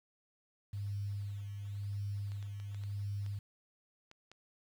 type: tone with tremolo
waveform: sine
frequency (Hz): 101.1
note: G#2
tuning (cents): -46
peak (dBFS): -35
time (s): 0.73-3.39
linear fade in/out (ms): 5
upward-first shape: sine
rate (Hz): 0.94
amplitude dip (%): 45
type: clicks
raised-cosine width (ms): 0.2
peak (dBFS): -37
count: 8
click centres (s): 2.319 / 2.427 / 2.6 / 2.746 / 2.837 / 3.263 / 4.114 / 4.316
effects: 10-bit